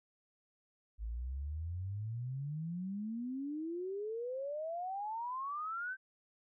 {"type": "exponential sweep", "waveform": "sine", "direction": "up", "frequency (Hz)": [52.3, 1568], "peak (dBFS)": -37, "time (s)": [0.98, 5.97], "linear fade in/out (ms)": 50, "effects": []}